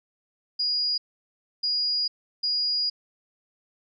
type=tone bursts at uneven times; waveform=sine; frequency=4880 Hz; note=D#8; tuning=34 cents flat; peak=-22 dBFS; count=3; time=0.59-0.98 / 1.63-2.08 / 2.43-2.9 s; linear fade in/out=10 ms; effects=MP3 96 kbps